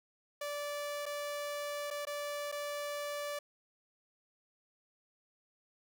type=tone with dropouts; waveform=sawtooth; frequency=582 Hz; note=D5; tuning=16 cents flat; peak=-33 dBFS; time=0.41-3.39 s; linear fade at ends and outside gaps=5 ms; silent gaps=1.057-1.062 / 1.904-1.909 / 2.053-2.069 / 2.517-2.523 s; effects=12-bit